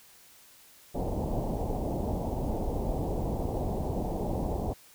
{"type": "low-pass noise", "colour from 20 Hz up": "pink", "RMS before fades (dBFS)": -31, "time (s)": [0.94, 4.74], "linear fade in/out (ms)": 20, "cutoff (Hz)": 860, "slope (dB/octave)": 48, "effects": ["white hiss -56 dBFS RMS until 4.94 s"]}